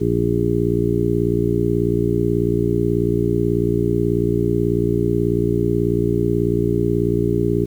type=harmonic tone; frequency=58.27 Hz; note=A#1; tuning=in tune; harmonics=1 / 2 / 3 / 4 / 5 / 6 / 7; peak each=-28 / -22 / -23 / -31 / -24 / -22 / -21 dBFS; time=0-7.66 s; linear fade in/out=20 ms; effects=8-bit